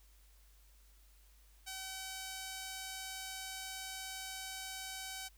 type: tone with band-pass filter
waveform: sawtooth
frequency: 763 Hz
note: G5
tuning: 47 cents flat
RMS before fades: -45 dBFS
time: 1.66-5.29 s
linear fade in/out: 20 ms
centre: 7700 Hz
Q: 0.54
effects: added 50 Hz sine -61 dBFS peak until 5.37 s + white hiss -69 dBFS RMS until 5.37 s